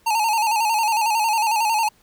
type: tone with vibrato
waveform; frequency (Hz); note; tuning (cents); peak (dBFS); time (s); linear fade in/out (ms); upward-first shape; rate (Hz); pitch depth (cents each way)
square; 880; A5; 0; -18; 0.06-1.89; 10; square; 11; 66
effects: pink hiss -58 dBFS RMS until 2.02 s